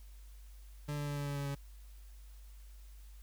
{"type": "tone with pitch steps", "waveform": "40% pulse", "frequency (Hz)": [146.83, 145.73, 144.64, 143.56, 142.49, 141.42, 140.36], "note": ["D3", "D3", "D3", "D3", "C#3", "C#3", "C#3"], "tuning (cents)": [0, -13, -26, -39, 48, 35, 22], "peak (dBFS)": -35, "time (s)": [0.88, 1.552], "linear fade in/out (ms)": 10, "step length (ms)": 96, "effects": ["added 50 Hz sine -50 dBFS peak until 3.22 s", "white hiss -66 dBFS RMS until 3.22 s"]}